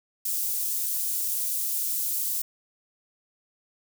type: high-pass noise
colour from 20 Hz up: white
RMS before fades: -28 dBFS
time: 0.25-2.42 s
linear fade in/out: 5 ms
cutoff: 8400 Hz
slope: 12 dB/octave
effects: none